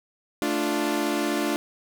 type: chord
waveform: sawtooth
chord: D minor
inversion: second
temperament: equal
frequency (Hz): 220 / 293.7 / 349.2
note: A3 / D4 / F4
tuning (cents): 0 / 0 / 0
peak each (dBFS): -27 / -22 / -24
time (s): 0.42-1.56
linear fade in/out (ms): 0
effects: none